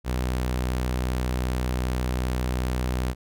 sawtooth tone, 62.6 Hz, B1, 24 cents sharp, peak -20 dBFS, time 0.04-3.15 s, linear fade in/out 50 ms, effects none

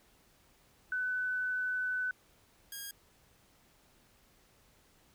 sine / 5% pulse tone pair in turn, 1502 / 1629.5 Hz, F#6 / G#6, +26 / -33 cents, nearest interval minor second, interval 141 cents, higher second, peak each -31 / -30 dBFS, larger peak second, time 0.92-2.11 / 2.72-2.91 s, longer first, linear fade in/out 2 ms, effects pink hiss -66 dBFS RMS until 5.14 s

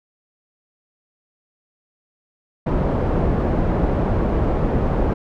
pink low-pass noise, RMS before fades -19 dBFS, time 2.66-5.14 s, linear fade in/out 10 ms, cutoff 710 Hz, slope 12 dB/octave, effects none

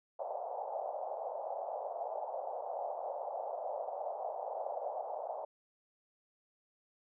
white band-pass noise, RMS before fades -40 dBFS, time 0.19-5.45 s, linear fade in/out 5 ms, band 550 to 800 Hz, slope 48 dB/octave, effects none

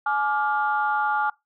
sine chord, D diminished, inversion second, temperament just, 845.8 / 1174.7 / 1409.6 Hz, Ab5 / D6 / F6, +31 / 0 / +16 cents, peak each -23 / -27 / -25 dBFS, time 0.06-1.3 s, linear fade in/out 5 ms, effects noise-tail reverb RT60 0.2 s tail -23 dB re dry + tanh soft clip ceiling -11 dBFS

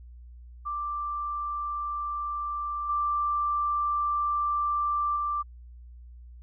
sine tone with level steps, 1177 Hz, D6, 3 cents sharp, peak -29 / -24 / -26 dBFS, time 0.65-5.43 s, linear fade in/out 20 ms, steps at 2.89 / 5.16 s, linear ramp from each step 5 ms, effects added 60 Hz sine -44 dBFS peak until 6.42 s

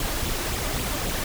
pink noise with flanger, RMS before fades -27 dBFS, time 0-1.24 s, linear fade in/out 2 ms, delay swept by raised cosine 0.26 to 3.46 ms, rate 3.7 Hz, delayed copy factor +0.5, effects none

